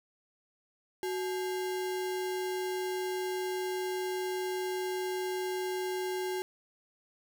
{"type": "tone with sample-and-hold", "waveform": "sine", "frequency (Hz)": 370, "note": "F#4", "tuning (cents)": 0, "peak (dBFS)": -31, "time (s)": [1.03, 6.42], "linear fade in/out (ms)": 0, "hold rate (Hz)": 1225, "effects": []}